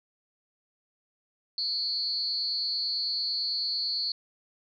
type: tone with amplitude modulation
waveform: sine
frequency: 4400 Hz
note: C#8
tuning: 14 cents flat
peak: -23 dBFS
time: 1.58-4.12 s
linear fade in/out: 2 ms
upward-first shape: sine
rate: 271 Hz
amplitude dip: 95%
effects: none